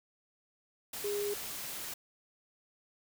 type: tone in noise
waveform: sine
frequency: 409.8 Hz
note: G#4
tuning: 23 cents flat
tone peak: -32 dBFS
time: 1.04-1.34 s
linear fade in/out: 5 ms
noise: white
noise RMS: -41 dBFS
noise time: 0.93-1.94 s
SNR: +6 dB
effects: none